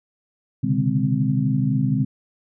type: tone cluster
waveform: sine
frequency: 125.9 / 138.1 / 149.8 / 202.3 / 258.9 Hz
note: B2 / C#3 / D3 / G#3 / C4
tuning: +34 / -6 / +35 / -45 / -18 cents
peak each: -24 dBFS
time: 0.63-2.05 s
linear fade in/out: 10 ms
effects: none